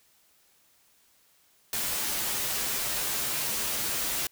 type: noise with comb filter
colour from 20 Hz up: white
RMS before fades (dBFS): -30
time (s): 1.73-4.27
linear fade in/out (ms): 2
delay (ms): 11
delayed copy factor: -0.5
effects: white hiss -64 dBFS RMS until 4.31 s